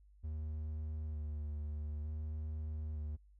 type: tone with vibrato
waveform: triangle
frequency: 76 Hz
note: D#2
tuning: 40 cents flat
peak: -36 dBFS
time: 0.23-3.17 s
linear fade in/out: 20 ms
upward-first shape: square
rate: 0.55 Hz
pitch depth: 26 cents each way
effects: added 50 Hz sine -60 dBFS peak until 3.39 s